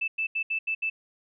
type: tone bursts at uneven times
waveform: sine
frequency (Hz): 2637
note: E7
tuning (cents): 0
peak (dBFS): -25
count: 6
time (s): 0.01-0.08 / 0.18-0.27 / 0.35-0.43 / 0.5-0.59 / 0.67-0.75 / 0.82-0.9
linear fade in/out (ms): 10
effects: none